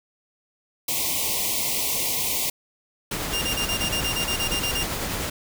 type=band-stop noise; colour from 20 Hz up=white; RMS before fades=-25 dBFS; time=0.88-2.5 s; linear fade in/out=5 ms; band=1100 to 2000 Hz; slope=96 dB/octave
type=noise with tremolo; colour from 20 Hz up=pink; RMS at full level=-27 dBFS; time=3.11-5.3 s; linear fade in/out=5 ms; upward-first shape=triangle; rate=10 Hz; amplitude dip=30%
type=tone bursts; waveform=sawtooth; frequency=2801 Hz; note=F7; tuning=4 cents sharp; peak=-21 dBFS; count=13; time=3.33-4.836 s; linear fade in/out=10 ms; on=90 ms; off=28 ms
effects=none